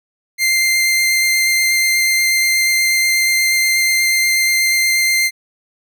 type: tone with vibrato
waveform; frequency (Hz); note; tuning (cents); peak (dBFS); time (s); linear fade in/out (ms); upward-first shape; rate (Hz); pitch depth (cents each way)
sawtooth; 2093; C7; 0; -9; 0.38-5.31; 50; triangle; 8.3; 9
effects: none